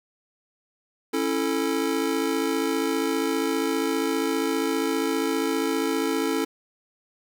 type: chord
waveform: square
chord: A major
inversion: first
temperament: just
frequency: 275 / 330 / 440 Hz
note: C#4 / E4 / A4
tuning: -14 / +2 / 0 cents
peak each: -28 dBFS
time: 1.13-6.45 s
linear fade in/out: 10 ms
effects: 9-bit